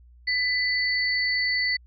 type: tone pair together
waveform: sine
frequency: 1998 / 4485 Hz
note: B6 / C#8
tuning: +20 / +19 cents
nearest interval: octave + major second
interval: 1399 cents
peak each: -23 / -27 dBFS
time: 0.27-1.77 s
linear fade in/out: 10 ms
effects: added 60 Hz sine -49 dBFS peak until 1.86 s